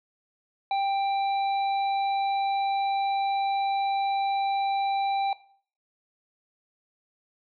harmonic tone, 788 Hz, G5, 9 cents sharp, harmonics 1 / 3 / 5, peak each -23 / -37 / -38 dBFS, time 0.71-5.33 s, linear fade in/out 2 ms, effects noise-tail reverb RT60 0.5 s tail -18 dB re dry

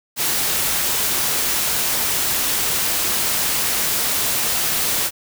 white noise, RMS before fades -20 dBFS, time 0.16-5.11 s, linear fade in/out 50 ms, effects none

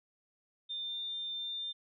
sine tone, 3599 Hz, A7, 38 cents sharp, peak -36 dBFS, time 0.69-1.73 s, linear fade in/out 20 ms, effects none

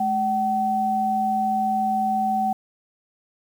sine tone pair together, 213.5 / 761 Hz, G#3 / F#5, +48 / +48 cents, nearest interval octave + minor seventh, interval 2200 cents, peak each -27 / -20 dBFS, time 0-2.53 s, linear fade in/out 5 ms, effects 8-bit

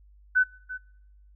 sine tone with echo, 1506 Hz, F#6, 30 cents sharp, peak -17 dBFS, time 0.35-0.44 s, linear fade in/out 20 ms, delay 340 ms, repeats 1, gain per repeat -15 dB, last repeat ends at 0.78 s, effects noise-tail reverb RT60 0.9 s tail -26 dB re dry + added 50 Hz sine -52 dBFS peak until 1.35 s

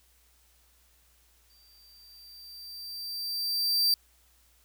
45% pulse tone with exponential growth, 4680 Hz, D8, 7 cents flat, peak -20 dBFS, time 1.5-3.94 s, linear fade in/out 1 ms, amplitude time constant 530 ms, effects added 60 Hz sine -65 dBFS peak until 4.64 s + white hiss -65 dBFS RMS until 4.64 s

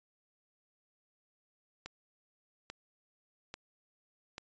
click train, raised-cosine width 0.2 ms, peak -25 dBFS, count 4, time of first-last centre 1.86-4.381 s, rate 1.19 Hz, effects resampled to 16000 Hz

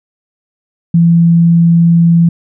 sine tone, 168.6 Hz, E3, 39 cents sharp, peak -4 dBFS, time 0.94-2.29 s, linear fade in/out 5 ms, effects none

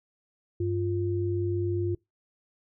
sine tone pair together, 98.2 / 349.1 Hz, G2 / F4, +4 / -1 cents, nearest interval octave + minor seventh, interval 2195 cents, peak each -28 dBFS, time 0.6-1.95 s, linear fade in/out 5 ms, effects noise-tail reverb RT60 0.2 s tail -25 dB re dry

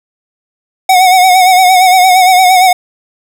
square tone with vibrato, 740 Hz, F#5, in tune, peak -4 dBFS, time 0.89-2.73 s, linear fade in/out 5 ms, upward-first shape sine, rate 8.7 Hz, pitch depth 51 cents each way, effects 7-bit

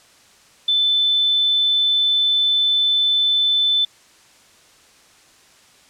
sine tone, 3520 Hz, A7, in tune, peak -14 dBFS, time 0.68-3.85 s, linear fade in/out 5 ms, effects white hiss -51 dBFS RMS until 5.89 s + low-pass 8000 Hz 12 dB/octave

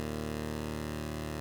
10% pulse tone pair together, 76.09 / 114 Hz, D#2 / A#2, -38 / -38 cents, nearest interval perfect fifth, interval 700 cents, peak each -28 / -33 dBFS, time 0-1.4 s, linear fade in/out 0 ms, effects none

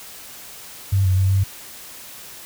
sine tone with pitch steps, 97.7 / 93.1 / 95.6 / 97 Hz, G2 / F#2 / G2 / G2, -5 / +11 / -43 / -18 cents, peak -14 dBFS, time 0.92-1.44 s, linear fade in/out 10 ms, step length 130 ms, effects white hiss -39 dBFS RMS until 2.45 s

